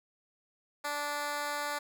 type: tone with high-pass filter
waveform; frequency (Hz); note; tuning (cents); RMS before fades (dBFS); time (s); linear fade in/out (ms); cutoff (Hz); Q
10% pulse; 292; D4; -10; -35; 0.84-1.79; 10; 660; 0.83
effects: none